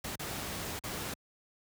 pink noise with dropouts, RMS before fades -38 dBFS, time 0.04-1.14 s, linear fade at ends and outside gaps 5 ms, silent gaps 0.157-0.194 / 0.793-0.837 s, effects high-pass 60 Hz 12 dB/octave

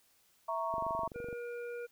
sine chord, A# diminished, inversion second, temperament equal, 659.3 / 932.3 / 1108.7 Hz, E5 / A#5 / C#6, 0 / 0 / 0 cents, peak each -37 dBFS, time 0.48-1.08 s, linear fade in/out 10 ms
click train, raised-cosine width 2 ms, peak -32 dBFS, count 15, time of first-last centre 0.74-1.328 s, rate 23.8 Hz
harmonic tone, 477.9 Hz, A#4, 43 cents sharp, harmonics 1 / 3 / 5, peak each -39 / -48 / -54 dBFS, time 1.14-1.87 s, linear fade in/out 20 ms
effects white hiss -69 dBFS RMS until 1.91 s

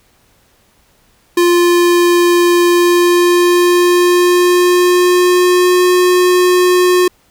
square tone with pitch glide, 349.2 to 361.1 Hz, F4 to F#4, 0 to -42 cents, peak -8 dBFS, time 1.37-7.08 s, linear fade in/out 5 ms, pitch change +58 cents, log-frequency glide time 2.67-5.85 s, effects pink hiss -53 dBFS RMS until 7.3 s

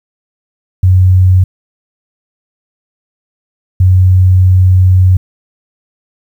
sine tone bursts at uneven times, 92.5 Hz, F#2, in tune, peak -3 dBFS, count 2, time 0.83-1.44 / 3.8-5.17 s, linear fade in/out 5 ms, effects 7-bit

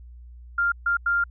sine tone bursts at uneven times, 1396.9 Hz, F6, in tune, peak -19 dBFS, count 3, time 0.58-0.72 / 0.86-0.97 / 1.06-1.24 s, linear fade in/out 5 ms, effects added 60 Hz sine -41 dBFS peak until 1.3 s

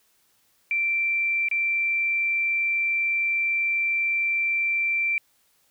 sine tone with dropouts, 2349 Hz, D7, in tune, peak -21 dBFS, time 0.71-5.18 s, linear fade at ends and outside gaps 1 ms, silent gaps 1.486-1.513 s, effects white hiss -65 dBFS RMS until 5.7 s

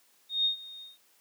sine tone with ADSR envelope, 3700 Hz, A#7, 14 cents flat, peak -22 dBFS, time 0.29-0.98 s, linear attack 160 ms, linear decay 110 ms, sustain -20 dB, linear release 160 ms, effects white hiss -65 dBFS RMS until 1.2 s + high-pass 200 Hz 12 dB/octave

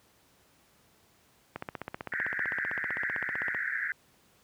click train, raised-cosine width 0.5 ms, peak -20 dBFS, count 32, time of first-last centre 1.56-3.547 s, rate 15.6 Hz
white band-pass noise, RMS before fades -33 dBFS, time 2.12-3.92 s, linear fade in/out 2 ms, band 1500 to 2000 Hz, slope 96 dB/octave
effects pink hiss -64 dBFS RMS until 4.43 s + high-pass 80 Hz 12 dB/octave

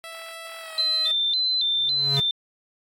10% pulse tone with pitch glide, 659.3 to 636.1 Hz, E5 to D#5, 0 to +38 cents, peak -28 dBFS, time 0.04-1.11 s, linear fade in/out 0 ms, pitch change -62 cents, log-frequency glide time 0.59-0.77 s
sine tone with vibrato, 3804 Hz, A#7, 34 cents sharp, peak -20 dBFS, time 0.78-2.31 s, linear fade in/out 2 ms, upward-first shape square, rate 1.8 Hz, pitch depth 110 cents each way
square tone with exponential growth, 138.59 Hz, C#3, in tune, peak -22 dBFS, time 1.75-2.2 s, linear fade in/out 5 ms, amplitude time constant 97 ms
effects AAC 48 kbps

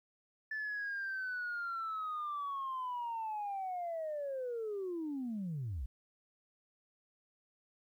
sine linear sweep, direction down, 1753 to 53.4 Hz, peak -35 dBFS, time 0.51-5.86 s, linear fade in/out 5 ms, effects tanh soft clip ceiling -33 dBFS + 12-bit

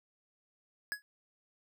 square tone with exponential decay, 1678 Hz, G#6, 17 cents sharp, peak -30 dBFS, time 0.92-1.02 s, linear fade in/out 0 ms, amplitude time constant 21 ms, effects none

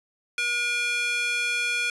square tone with high-pass filter, 480 Hz, B4, 49 cents flat, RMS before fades -26 dBFS, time 0.38-1.9 s, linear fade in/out 2 ms, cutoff 2000 Hz, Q 10, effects resampled to 24000 Hz

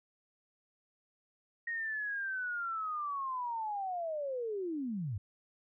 sine linear sweep, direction down, 1877 to 89 Hz, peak -34 dBFS, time 1.67-5.18 s, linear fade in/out 5 ms, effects none

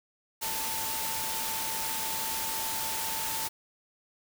sine tone in noise, 890 Hz, A5, 20 cents sharp, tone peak -38 dBFS, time 0.41-3.49 s, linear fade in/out 20 ms, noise white, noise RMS -33 dBFS, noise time 0.41-3.49 s, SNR -8 dB, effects none

